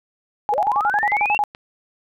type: tone bursts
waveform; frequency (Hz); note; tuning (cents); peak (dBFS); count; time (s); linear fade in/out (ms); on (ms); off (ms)
sine; 830.6; G#5; 0; -16; 11; 0.49-1.438; 0; 48; 42
type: linear sweep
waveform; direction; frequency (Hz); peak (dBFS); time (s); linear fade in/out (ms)
sine; up; 440 to 2780; -20; 0.52-1.38; 10
type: clicks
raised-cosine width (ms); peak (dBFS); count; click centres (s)
0.3; -20; 2; 1.118 / 1.549
effects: none